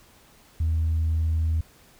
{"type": "tone", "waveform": "sine", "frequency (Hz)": 80.3, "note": "E2", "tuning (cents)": -45, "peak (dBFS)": -19, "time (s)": [0.6, 1.61], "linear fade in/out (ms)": 5, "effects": ["tanh soft clip ceiling -18 dBFS", "pink hiss -55 dBFS RMS until 1.99 s"]}